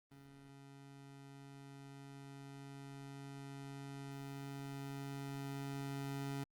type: tone with level ramp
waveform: 25% pulse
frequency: 138.59 Hz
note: C#3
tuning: in tune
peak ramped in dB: -53 to -36 dBFS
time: 0.11-6.44 s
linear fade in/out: 5 ms
effects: Opus 32 kbps